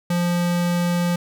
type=tone; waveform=square; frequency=174.61 Hz; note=F3; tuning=in tune; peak=-19 dBFS; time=0.1-1.16 s; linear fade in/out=5 ms; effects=none